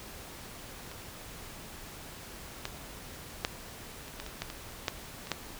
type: clicks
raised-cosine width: 0.2 ms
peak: -28 / -16 / -10 / -28 / -20 / -24 / -16 / -22 / -11 / -26 / -12 dBFS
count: 11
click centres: 0.915 / 2.654 / 3.449 / 4.081 / 4.2 / 4.264 / 4.42 / 4.501 / 4.882 / 5.271 / 5.317 s
effects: pink hiss -46 dBFS RMS until 5.59 s